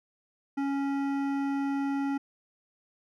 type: tone with hard clipping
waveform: sine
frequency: 277.5 Hz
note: C#4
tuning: 2 cents sharp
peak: -29 dBFS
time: 0.57-2.18 s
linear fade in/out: 10 ms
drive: 13 dB
effects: none